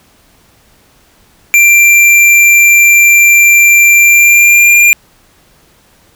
square tone with pitch glide, 2364 to 2396 Hz, D7 to D7, +11 to +34 cents, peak -3 dBFS, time 1.54-4.93 s, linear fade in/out 0 ms, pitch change +23 cents, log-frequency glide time 3.95-4.74 s, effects pink hiss -47 dBFS RMS until 6.15 s

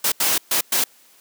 white noise bursts at uneven times, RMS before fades -19 dBFS, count 4, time 0.04-0.12 / 0.2-0.38 / 0.51-0.61 / 0.72-0.84 s, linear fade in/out 5 ms, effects white hiss -53 dBFS RMS until 1.2 s + high-pass 200 Hz 12 dB/octave

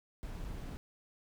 brown noise with dropouts, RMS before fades -42 dBFS, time 0.23-0.77 s, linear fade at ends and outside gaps 0 ms, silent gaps 0.441-0.446 s, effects none

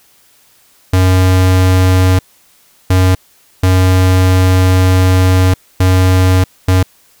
square tone bursts at uneven times, 92.7 Hz, F#2, 4 cents sharp, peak -7 dBFS, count 5, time 0.93-2.19 / 2.9-3.15 / 3.63-5.54 / 5.8-6.44 / 6.68-6.83 s, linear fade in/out 5 ms, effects white hiss -49 dBFS RMS until 7.2 s

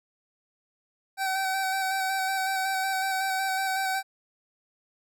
25% pulse tone with vibrato, 766 Hz, G5, 40 cents flat, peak -22 dBFS, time 1.17-4.03 s, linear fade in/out 50 ms, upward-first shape square, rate 5.4 Hz, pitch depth 16 cents each way, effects none

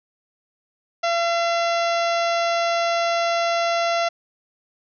harmonic tone with a mistuned harmonic, 680 Hz, F5, 46 cents flat, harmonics 1 / 2 / 3 / 4 / 5 / 6 / 7 / 8 / 9, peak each -20 / -26 / -30 / -32 / -34 / -36 / -37 / -38 / -39 dBFS, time 1.03-4.09 s, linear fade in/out 10 ms, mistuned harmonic 9, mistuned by +24 cents, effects none

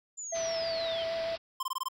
sine linear sweep, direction down, 7160 to 2963 Hz, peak -37 dBFS, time 0.17-1.05 s, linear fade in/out 20 ms
triangle tone with vibrato, 660 Hz, E5, 2 cents sharp, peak -29 dBFS, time 0.32-1.36 s, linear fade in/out 10 ms, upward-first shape square, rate 6.4 Hz, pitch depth 9 cents each way
white low-pass noise, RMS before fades -43 dBFS, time 0.34-1.38 s, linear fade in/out 20 ms, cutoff 5200 Hz, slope 96 dB/octave
square tone bursts, 1046.5 Hz, C6, in tune, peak -31 dBFS, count 6, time 1.6-1.885 s, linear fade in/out 5 ms, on 30 ms, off 21 ms
effects none

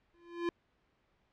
square tone with exponential growth, 343.3 Hz, F4, 30 cents flat, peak -29 dBFS, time 0.14-0.49 s, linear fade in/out 1 ms, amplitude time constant 76 ms, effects pink hiss -74 dBFS RMS until 1.32 s + low-pass 3000 Hz 12 dB/octave

